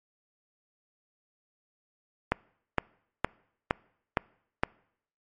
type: click train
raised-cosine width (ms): 0.5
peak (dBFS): -8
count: 6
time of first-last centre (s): 2.32-4.635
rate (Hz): 2.16
effects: noise-tail reverb RT60 0.7 s tail -25 dB re dry + MP3 48 kbps